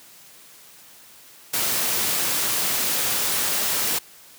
white noise, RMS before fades -23 dBFS, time 1.53-3.99 s, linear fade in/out 10 ms, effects white hiss -48 dBFS RMS until 4.38 s + high-pass 100 Hz 12 dB/octave

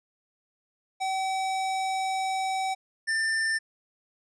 square tone pair in turn, 764 / 1788.5 Hz, G5 / A6, -45 / +28 cents, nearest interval octave + minor third, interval 1473 cents, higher second, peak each -27 / -25 dBFS, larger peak second, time 1-2.75 / 3.07-3.59 s, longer first, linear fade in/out 20 ms, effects resampled to 22050 Hz

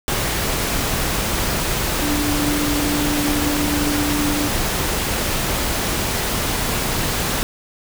sine tone in noise, 293.7 Hz, D4, in tune, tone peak -20 dBFS, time 2.02-4.48 s, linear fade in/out 0 ms, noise pink, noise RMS -21 dBFS, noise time 0.08-7.43 s, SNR -2 dB, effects none

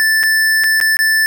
square tone with dropouts, 1760 Hz, A6, in tune, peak -11 dBFS, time 0-1.26 s, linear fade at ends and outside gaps 0 ms, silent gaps 0.231-0.236 / 0.637-0.641 / 0.802-0.812 / 0.969-0.99 s, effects none

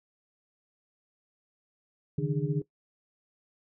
sine tone cluster, 134.2 / 149.3 / 164.5 / 297.5 / 410.6 Hz, C3 / D3 / E3 / D4 / G#4, +44 / +29 / -3 / +22 / -20 cents, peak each -36 / -28 / -35 / -36 / -36 dBFS, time 2.18-2.62 s, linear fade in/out 5 ms, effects noise-tail reverb RT60 0.1 s tail -18 dB re dry

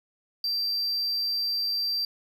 triangle tone, 4699 Hz, D8, in tune, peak -24 dBFS, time 0.44-2.05 s, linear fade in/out 2 ms, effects none

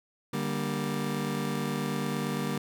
30% pulse chord, G minor, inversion second, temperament just, 147 / 196 / 235.2 Hz, D3 / G3 / Bb3, +2 / 0 / +16 cents, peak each -31 dBFS, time 0.33-2.58 s, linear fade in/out 5 ms, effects none

